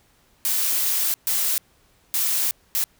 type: noise bursts at uneven times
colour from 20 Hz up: blue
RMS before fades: -22 dBFS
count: 4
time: 0.45-1.14 / 1.27-1.58 / 2.14-2.51 / 2.75-2.84 s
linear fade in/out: 0 ms
effects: pink hiss -60 dBFS RMS until 2.99 s